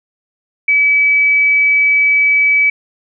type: tone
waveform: sine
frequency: 2290 Hz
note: D7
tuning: 44 cents flat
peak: -8 dBFS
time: 0.68-2.7 s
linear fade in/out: 5 ms
effects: none